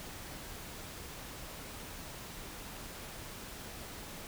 silence, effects pink hiss -46 dBFS RMS until 4.27 s

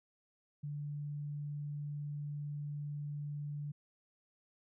sine tone, 146.3 Hz, D3, 6 cents flat, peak -38 dBFS, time 0.63-3.72 s, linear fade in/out 10 ms, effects none

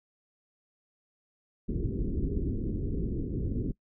pink low-pass noise, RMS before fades -31 dBFS, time 1.68-3.72 s, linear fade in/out 10 ms, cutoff 410 Hz, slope 48 dB/octave, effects noise-tail reverb RT60 0.1 s tail -22 dB re dry

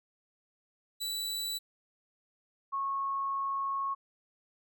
sawtooth / sine tone pair in turn, 3951 / 1096.6 Hz, B7 / C#6, 0 / -19 cents, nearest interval octave + minor seventh, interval 2219 cents, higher first, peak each -30 / -30 dBFS, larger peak neither, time 1-1.59 / 2.72-3.95 s, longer second, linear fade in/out 20 ms, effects none

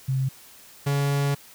sine / 45% pulse tone pair in turn, 132.5 / 141.26 Hz, C3 / C#3, +22 / +33 cents, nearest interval minor second, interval 111 cents, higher second, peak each -21 dBFS, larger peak neither, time 0.08-0.29 / 0.86-1.35 s, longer second, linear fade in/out 10 ms, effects white hiss -49 dBFS RMS until 1.54 s

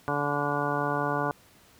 harmonic tone, 144.8 Hz, D3, 24 cents flat, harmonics 1 / 2 / 3 / 4 / 5 / 6 / 7 / 8 / 10, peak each -34 / -34 / -34 / -34 / -34 / -34 / -34 / -34 / -34 dBFS, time 0.08-1.31 s, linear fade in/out 0 ms, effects pink hiss -57 dBFS RMS until 1.79 s + high-pass 60 Hz 12 dB/octave

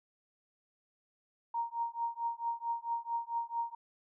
sine tone with tremolo, 932.3 Hz, A#5, in tune, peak -29 dBFS, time 1.54-3.75 s, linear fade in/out 5 ms, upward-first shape triangle, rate 4.5 Hz, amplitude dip 100%, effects none

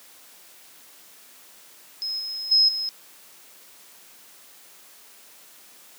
sine tone with level steps, 5130 Hz, E8, 48 cents flat, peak -26 / -29 / -14 / -25 dBFS, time 2.02-2.89 s, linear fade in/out 0 ms, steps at 2.19 / 2.51 / 2.68 s, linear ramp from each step 10 ms, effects white hiss -50 dBFS RMS until 5.98 s + high-pass 200 Hz 12 dB/octave

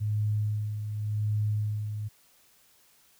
sine tone with tremolo, 105.8 Hz, G#2, 33 cents sharp, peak -24 dBFS, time 0-2.09 s, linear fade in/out 20 ms, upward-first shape sine, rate 0.89 Hz, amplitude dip 55%, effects white hiss -62 dBFS RMS until 3.19 s

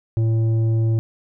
sine tone with tanh clipping, 112.5 Hz, A2, 39 cents sharp, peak -17 dBFS, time 0.17-0.99 s, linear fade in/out 0 ms, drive 8 dB, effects none

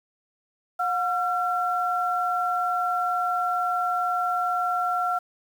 sine tone pair together, 721 / 1361.1 Hz, F#5 / F6, -45 / -45 cents, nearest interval major seventh, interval 1100 cents, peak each -25 dBFS, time 0.79-5.19 s, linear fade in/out 10 ms, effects 8-bit

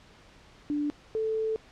sine tone pair in turn, 293.7 / 440.1 Hz, D4 / A4, 0 / 0 cents, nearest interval perfect fifth, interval 700 cents, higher second, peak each -26 dBFS, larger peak neither, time 0.7-0.9 / 1.15-1.56 s, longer second, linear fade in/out 0 ms, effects pink hiss -55 dBFS RMS until 1.71 s + low-pass 5000 Hz 12 dB/octave

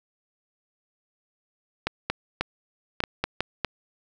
clicks, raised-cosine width 0.3 ms, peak -8 dBFS, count 8, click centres 1.87 / 2.1 / 2.41 / 3.004 / 3.038 / 3.24 / 3.406 / 3.647 s, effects none

